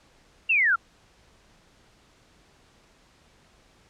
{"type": "linear sweep", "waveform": "sine", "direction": "down", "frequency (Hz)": [2791, 1300], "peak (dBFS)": -18, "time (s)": [0.49, 0.76], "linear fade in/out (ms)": 10, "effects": ["pink hiss -59 dBFS RMS until 3.89 s", "low-pass 7000 Hz 12 dB/octave"]}